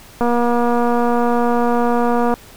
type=click train; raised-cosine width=1 ms; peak=-5 dBFS; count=510; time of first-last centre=0.21-2.34 s; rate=239 Hz; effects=pink hiss -42 dBFS RMS until 2.56 s